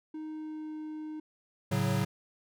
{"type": "tone with pitch glide", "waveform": "triangle", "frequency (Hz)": [311.1, 308.8], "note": ["D#4", "D#4"], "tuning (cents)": [0, -13], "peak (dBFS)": -35, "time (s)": [0.14, 1.2], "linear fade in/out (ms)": 5, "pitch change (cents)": -13, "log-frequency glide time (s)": [0.26, 0.77]}
{"type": "chord", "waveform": "square", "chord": "F# minor", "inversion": "first", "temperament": "equal with one note detuned", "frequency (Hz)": [110, 139.15, 185], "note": ["A2", "C#3", "F#3"], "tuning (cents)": [0, 7, 0], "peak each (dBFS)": -32, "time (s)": [1.71, 2.05], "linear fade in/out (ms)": 10}
{"effects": []}